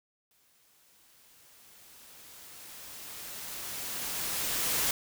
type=noise with exponential growth; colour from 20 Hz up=white; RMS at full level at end=-28 dBFS; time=0.31-4.91 s; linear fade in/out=1 ms; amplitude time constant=1000 ms; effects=none